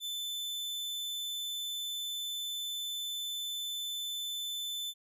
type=tone; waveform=40% pulse; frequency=3520 Hz; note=A7; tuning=in tune; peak=-34 dBFS; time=0-4.94 s; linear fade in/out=50 ms; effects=none